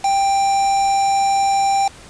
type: tone with quantisation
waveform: triangle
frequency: 789 Hz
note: G5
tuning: 11 cents sharp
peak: -12 dBFS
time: 0.04-1.88 s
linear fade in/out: 5 ms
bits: 4
effects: pink hiss -41 dBFS RMS until 2.09 s + resampled to 22050 Hz